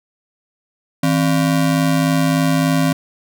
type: ring-modulated tone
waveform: square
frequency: 213.6 Hz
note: G#3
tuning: 49 cents sharp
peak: -11 dBFS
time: 1.03-2.93 s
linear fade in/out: 5 ms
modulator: 51.7 Hz
effects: none